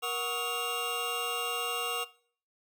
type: tone cluster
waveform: square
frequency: 474.7 / 736 / 1112 / 1274 / 2789 Hz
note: A#4 / F#5 / C#6 / D#6 / F7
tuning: +31 / -9 / +5 / +41 / -3 cents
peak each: -40 / -40 / -39 / -39 / -35 dBFS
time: 0.02-2.05 s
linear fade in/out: 20 ms
effects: noise-tail reverb RT60 0.5 s tail -19 dB re dry